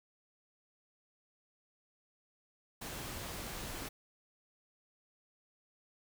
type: noise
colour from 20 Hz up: pink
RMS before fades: -43 dBFS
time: 2.81-3.89 s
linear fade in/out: 10 ms
effects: none